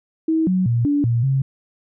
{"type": "tone with pitch steps", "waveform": "sine", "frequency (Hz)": [320.9, 185.1, 118, 288.7, 117.5, 134.8], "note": ["E4", "F#3", "A#2", "D4", "A#2", "C#3"], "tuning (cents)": [-46, 1, 22, -30, 14, -48], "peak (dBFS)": -15, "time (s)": [0.28, 1.42], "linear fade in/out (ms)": 5, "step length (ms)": 190, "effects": []}